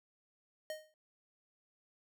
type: tone with exponential decay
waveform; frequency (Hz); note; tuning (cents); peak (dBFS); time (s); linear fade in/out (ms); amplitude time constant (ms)
square; 620; D#5; -6; -37; 0.7-0.94; 1; 51
effects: none